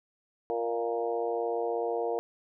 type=harmonic tone with a mistuned harmonic; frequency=116.54 Hz; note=A#2; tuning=in tune; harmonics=3 / 4 / 5 / 6 / 7 / 8; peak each=-37 / -30 / -39 / -34 / -42 / -43 dBFS; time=0.5-2.19 s; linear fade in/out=0 ms; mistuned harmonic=5; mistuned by=+42 cents; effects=none